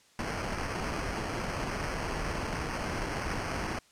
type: noise with sample-and-hold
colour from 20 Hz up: pink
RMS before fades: -34 dBFS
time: 0.19-3.79 s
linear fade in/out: 2 ms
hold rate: 3675 Hz
effects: white hiss -62 dBFS RMS until 3.91 s + low-pass 8000 Hz 12 dB/octave